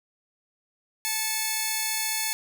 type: tone pair together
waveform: 5% pulse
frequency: 873.1 / 2200 Hz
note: A5 / C#7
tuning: -14 / -14 cents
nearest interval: octave + major third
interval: 1600 cents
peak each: -17 / -18 dBFS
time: 1.05-2.33 s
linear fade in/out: 0 ms
effects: none